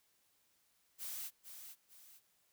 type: noise with echo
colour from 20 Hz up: blue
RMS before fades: -44 dBFS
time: 0.98-1.31 s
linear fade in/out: 50 ms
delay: 450 ms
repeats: 2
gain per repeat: -8 dB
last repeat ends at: 2.21 s
effects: white hiss -75 dBFS RMS until 2.52 s